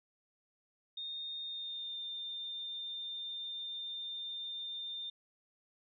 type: tone with pitch glide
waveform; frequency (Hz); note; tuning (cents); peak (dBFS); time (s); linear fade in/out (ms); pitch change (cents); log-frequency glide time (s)
sine; 3674 to 3607; A#7 to A7; -26 to +42; -39; 0.97-5.1; 5; -32; 1.42-1.99
effects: none